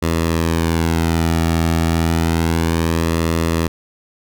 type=tone with flanger; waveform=sawtooth; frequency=82.41 Hz; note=E2; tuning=in tune; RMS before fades=-17 dBFS; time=0.02-3.68 s; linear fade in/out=10 ms; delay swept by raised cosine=1.3 to 1.98 ms; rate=0.3 Hz; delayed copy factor=-0.6; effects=none